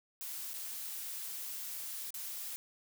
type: noise with dropouts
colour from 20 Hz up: blue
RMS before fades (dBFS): -42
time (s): 0.21-2.56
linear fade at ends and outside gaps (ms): 0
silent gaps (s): 0.533-0.54 / 2.105-2.142
effects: none

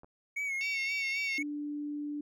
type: clicks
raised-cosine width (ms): 1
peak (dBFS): -39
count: 2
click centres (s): 0.034 / 0.045
type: tone with vibrato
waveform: triangle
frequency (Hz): 2217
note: C#7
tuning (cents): 0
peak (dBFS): -30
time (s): 0.36-1.43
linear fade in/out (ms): 10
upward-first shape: sine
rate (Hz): 3.8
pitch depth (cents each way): 56
type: harmonic tone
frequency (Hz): 909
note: A#5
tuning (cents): -44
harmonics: 3 / 4 / 5 / 6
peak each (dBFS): -38 / -47 / -46 / -45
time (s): 0.61-1.38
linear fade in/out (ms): 0
type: tone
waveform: sine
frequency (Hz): 293.7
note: D4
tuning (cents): 0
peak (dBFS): -34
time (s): 1.38-2.21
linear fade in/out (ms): 5
effects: none

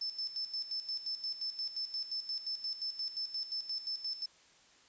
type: tone with tremolo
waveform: sine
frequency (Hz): 5274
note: E8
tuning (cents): 0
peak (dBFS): -34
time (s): 0.01-4.26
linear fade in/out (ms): 5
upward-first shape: square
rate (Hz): 5.7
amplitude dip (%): 70
effects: white hiss -63 dBFS RMS until 4.88 s + resampled to 16000 Hz

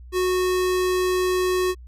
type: tone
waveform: square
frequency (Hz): 367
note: F#4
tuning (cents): -14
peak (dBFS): -20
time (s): 0.12-1.75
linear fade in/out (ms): 50
effects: added 61 Hz sine -39 dBFS peak until 1.87 s + resampled to 32000 Hz

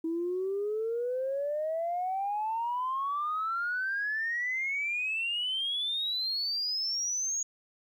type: exponential sweep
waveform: sine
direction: up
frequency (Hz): 321.8 to 6720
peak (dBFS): -28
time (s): 0.04-7.43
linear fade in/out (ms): 5
effects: tanh soft clip ceiling -24 dBFS + 11-bit

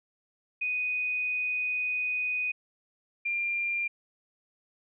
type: tone pair in turn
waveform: sine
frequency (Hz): 2489 / 2390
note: D#7 / D7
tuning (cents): 0 / +30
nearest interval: minor second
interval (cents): 70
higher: first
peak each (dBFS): -27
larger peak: neither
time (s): 0.61-2.52 / 3.25-3.88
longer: first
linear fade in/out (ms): 10
effects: none

